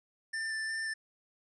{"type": "tone with vibrato", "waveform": "square", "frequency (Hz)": 1778, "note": "A6", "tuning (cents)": 18, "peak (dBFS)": -34, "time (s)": [0.33, 0.94], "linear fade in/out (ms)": 10, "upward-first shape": "square", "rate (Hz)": 2.8, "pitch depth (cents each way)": 10, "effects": ["resampled to 22050 Hz", "12-bit"]}